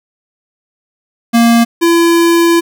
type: tone pair in turn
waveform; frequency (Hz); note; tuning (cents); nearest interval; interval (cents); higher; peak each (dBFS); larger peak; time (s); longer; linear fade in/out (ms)
square; 233.1 / 337.7; A#3 / E4; 0 / +42; tritone; 642; second; -6 / -7; first; 1.33-1.65 / 1.81-2.61; second; 20
effects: none